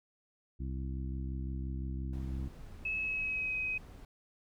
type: harmonic tone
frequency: 65.8 Hz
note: C2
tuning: 10 cents sharp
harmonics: 1 / 2 / 3 / 4 / 5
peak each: -36 / -42 / -46 / -48 / -50 dBFS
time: 0.59-2.49 s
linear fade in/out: 20 ms
type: noise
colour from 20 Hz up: brown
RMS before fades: -49 dBFS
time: 2.13-4.05 s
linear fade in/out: 2 ms
type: tone with pitch glide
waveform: sine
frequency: 2586 to 2525 Hz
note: E7 to D#7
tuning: -34 to +25 cents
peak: -32 dBFS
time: 2.85-3.78 s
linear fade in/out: 5 ms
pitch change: -41 cents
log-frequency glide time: 2.96-3.55 s
effects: none